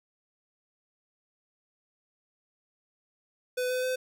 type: tone with pitch steps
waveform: square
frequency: 501 / 506.2 / 511.5 Hz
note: B4 / B4 / C5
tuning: +25 / +43 / -39 cents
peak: -28 dBFS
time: 3.57-3.96 s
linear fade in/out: 10 ms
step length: 130 ms
effects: none